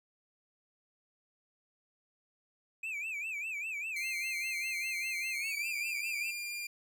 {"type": "tone with vibrato", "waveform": "triangle", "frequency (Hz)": 2466, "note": "D#7", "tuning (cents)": -16, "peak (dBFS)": -34, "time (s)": [2.83, 6.31], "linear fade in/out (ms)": 5, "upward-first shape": "sine", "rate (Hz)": 5, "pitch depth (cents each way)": 150}
{"type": "tone with pitch glide", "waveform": "sawtooth", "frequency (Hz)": [2100, 2398], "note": ["C7", "D7"], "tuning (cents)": [6, 36], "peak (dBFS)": -34, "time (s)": [3.96, 6.67], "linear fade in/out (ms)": 5, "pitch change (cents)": 230, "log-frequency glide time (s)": [5.34, 5.67]}
{"effects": []}